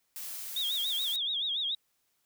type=noise; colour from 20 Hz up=blue; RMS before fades=-40 dBFS; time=0.16-1.16 s; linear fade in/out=0 ms
type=tone with vibrato; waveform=sine; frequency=3500 Hz; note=A7; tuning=10 cents flat; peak=-29 dBFS; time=0.56-1.75 s; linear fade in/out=5 ms; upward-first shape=sine; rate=7 Hz; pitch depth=150 cents each way
effects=white hiss -75 dBFS RMS until 2.25 s